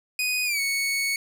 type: tone with pitch glide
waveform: sawtooth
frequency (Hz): 2489 to 2217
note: D#7 to C#7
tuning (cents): 0 to 0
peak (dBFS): -20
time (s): 0.19-1.16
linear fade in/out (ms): 2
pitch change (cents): -200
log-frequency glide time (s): 0.45-0.6
effects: none